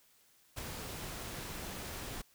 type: noise with ADSR envelope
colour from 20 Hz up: pink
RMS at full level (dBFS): -38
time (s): 0.56-2.22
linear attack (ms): 26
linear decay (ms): 4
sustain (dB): -5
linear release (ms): 10
effects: white hiss -67 dBFS RMS until 2.34 s